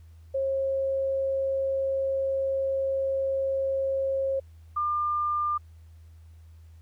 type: tone pair in turn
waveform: sine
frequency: 539 / 1199.9 Hz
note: C#5 / D6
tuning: -49 / +37 cents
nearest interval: octave + major second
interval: 1386 cents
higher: second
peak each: -24 dBFS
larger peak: neither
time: 0.34-4.4 / 4.76-5.58 s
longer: first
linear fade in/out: 10 ms
effects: added 81 Hz sine -47 dBFS peak until 6.81 s + pink hiss -68 dBFS RMS until 6.81 s